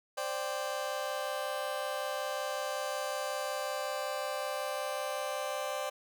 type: chord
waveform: 30% pulse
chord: C suspended second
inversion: none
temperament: just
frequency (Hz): 523.3 / 588.7 / 784.9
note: C5 / D5 / G5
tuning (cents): 0 / +4 / +2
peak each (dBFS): -36 / -34 / -37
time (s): 0.17-5.9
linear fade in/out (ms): 10
effects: none